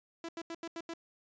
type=tone bursts; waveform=sawtooth; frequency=333.1 Hz; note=E4; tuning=18 cents sharp; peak=-35 dBFS; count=6; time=0.24-0.937 s; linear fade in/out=2 ms; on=47 ms; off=83 ms; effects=resampled to 16000 Hz